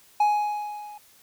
triangle tone with level ramp, 835 Hz, G#5, 9 cents sharp, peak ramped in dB -14 to -38 dBFS, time 0.2-0.98 s, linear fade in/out 5 ms, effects white hiss -56 dBFS RMS until 1.22 s

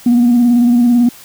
sine tone with vibrato, 240.6 Hz, B3, 45 cents flat, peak -5 dBFS, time 0.06-1.09 s, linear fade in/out 5 ms, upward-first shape square, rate 18 Hz, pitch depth 30 cents each way, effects tanh soft clip ceiling -4 dBFS + white hiss -38 dBFS RMS until 1.24 s

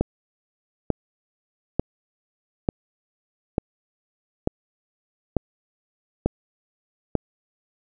click train, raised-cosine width 2 ms, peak -6 dBFS, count 9, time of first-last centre 0.01-7.153 s, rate 1.12 Hz, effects none

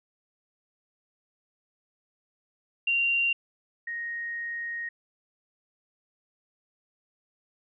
sine tone pair in turn, 2767 / 1869 Hz, F7 / A#6, -17 / +4 cents, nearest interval perfect fifth, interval 679 cents, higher first, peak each -22 / -31 dBFS, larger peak first, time 2.87-3.33 / 3.87-4.89 s, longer second, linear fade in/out 5 ms, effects none

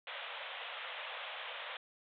white band-pass noise, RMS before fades -44 dBFS, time 0.07-1.77 s, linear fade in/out 2 ms, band 480 to 3600 Hz, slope 96 dB/octave, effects MP3 96 kbps

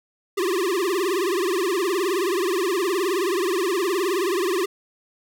square tone with vibrato, 370 Hz, F#4, in tune, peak -21 dBFS, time 0.37-4.66 s, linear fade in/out 10 ms, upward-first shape triangle, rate 19 Hz, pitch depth 200 cents each way, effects none

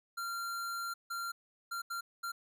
square tone bursts at uneven times, 1380 Hz, F6, 21 cents flat, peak -37 dBFS, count 5, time 0.17-0.94 / 1.1-1.32 / 1.71-1.82 / 1.9-2.01 / 2.23-2.32 s, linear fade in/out 10 ms, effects none

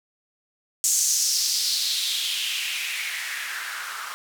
blue noise with band-pass filter sweep, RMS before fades -26 dBFS, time 0.84-4.14 s, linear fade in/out 0 ms, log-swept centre 7100 to 1200 Hz, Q 3.3, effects none

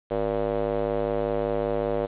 square tone with band-pass filter, 52.6 Hz, G#1, 23 cents sharp, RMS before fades -26 dBFS, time 0.1-2.07 s, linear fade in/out 20 ms, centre 530 Hz, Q 3.2, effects resampled to 8000 Hz + 8-bit

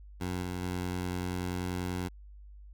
15% pulse tone with level steps, 90.3 Hz, F#2, 42 cents flat, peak -26 / -28 / -26 dBFS, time 0.2-2.09 s, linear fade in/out 20 ms, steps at 0.42 / 0.62 s, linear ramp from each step 10 ms, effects added 50 Hz sine -47 dBFS peak until 2.73 s

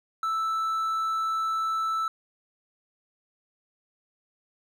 triangle tone, 1318.5 Hz, E6, in tune, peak -23 dBFS, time 0.23-2.08 s, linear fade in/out 2 ms, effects none

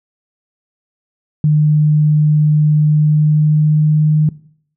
sine tone with pitch glide, 151.4 to 153.25 Hz, D#3 to D#3, -47 to -26 cents, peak -8 dBFS, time 1.44-4.29 s, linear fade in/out 2 ms, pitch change +21 cents, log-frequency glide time 2.83-4.17 s, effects noise-tail reverb RT60 0.6 s tail -20 dB re dry

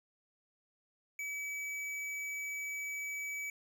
sine tone with tanh clipping, 2287 Hz, D7, 47 cents flat, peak -39 dBFS, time 1.19-3.5 s, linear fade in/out 2 ms, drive 16 dB, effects none

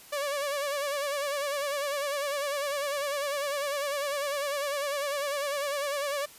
sawtooth tone with vibrato, 570 Hz, C#5, 48 cents sharp, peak -25 dBFS, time 0.12-6.26 s, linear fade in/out 10 ms, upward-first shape sine, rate 10 Hz, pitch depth 69 cents each way, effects white hiss -51 dBFS RMS until 6.38 s + resampled to 32000 Hz

